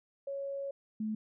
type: tone pair in turn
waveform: sine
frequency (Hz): 554.4 / 216.4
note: C#5 / A3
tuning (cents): 0 / -29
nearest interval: octave + major third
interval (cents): 1629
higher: first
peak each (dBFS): -35 / -32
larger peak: second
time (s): 0.27-0.71 / 1-1.15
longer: first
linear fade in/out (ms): 5
effects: none